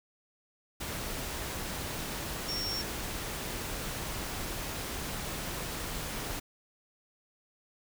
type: tone in noise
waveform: sine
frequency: 5500 Hz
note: F8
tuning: 27 cents flat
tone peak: -33 dBFS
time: 2.48-2.82 s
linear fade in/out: 10 ms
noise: pink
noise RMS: -37 dBFS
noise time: 0.8-6.4 s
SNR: +1 dB
effects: none